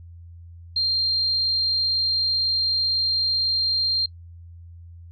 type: tone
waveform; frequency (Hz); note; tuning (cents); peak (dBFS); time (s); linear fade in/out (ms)
sine; 4186; C8; 0; -19; 0.76-4.06; 5
effects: noise-tail reverb RT60 0.1 s tail -24 dB re dry + added 85 Hz sine -40 dBFS peak until 5.11 s